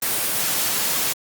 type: noise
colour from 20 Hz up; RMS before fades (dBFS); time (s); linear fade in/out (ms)
white; -22; 0.02-1.13; 5
effects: high-pass 100 Hz 12 dB/octave + Opus 24 kbps